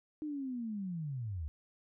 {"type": "linear sweep", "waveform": "sine", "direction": "down", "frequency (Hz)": [310, 69.3], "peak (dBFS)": -36, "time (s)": [0.22, 1.48], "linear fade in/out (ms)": 0, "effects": []}